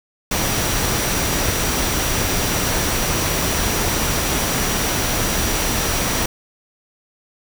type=tone in noise; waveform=sine; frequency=5810 Hz; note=F#8; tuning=32 cents flat; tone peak=-29 dBFS; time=0.31-6.26 s; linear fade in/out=5 ms; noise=pink; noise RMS=-20 dBFS; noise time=0.31-6.26 s; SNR=-12 dB; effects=none